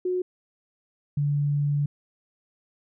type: tone pair in turn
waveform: sine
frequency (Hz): 364.5 / 144.65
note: F#4 / D3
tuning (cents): -26 / -26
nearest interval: octave + major third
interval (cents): 1600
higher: first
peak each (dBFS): -23 / -21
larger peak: second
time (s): 0.05-0.22 / 1.17-1.86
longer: second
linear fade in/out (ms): 5
effects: none